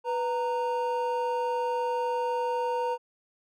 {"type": "tone pair together", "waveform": "triangle", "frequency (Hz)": [493.9, 925.9], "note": ["B4", "A#5"], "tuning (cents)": [0, -12], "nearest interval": "major seventh", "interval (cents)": 1088, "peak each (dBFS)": -27, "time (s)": [0.04, 2.98], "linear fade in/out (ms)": 50, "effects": []}